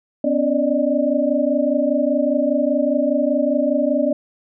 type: tone cluster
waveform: sine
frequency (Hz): 252.2 / 283.8 / 583 / 608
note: B3 / C#4 / D5 / D#5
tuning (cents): +36 / +41 / -13 / -40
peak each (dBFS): -21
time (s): 0.24-4.13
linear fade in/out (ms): 5
effects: none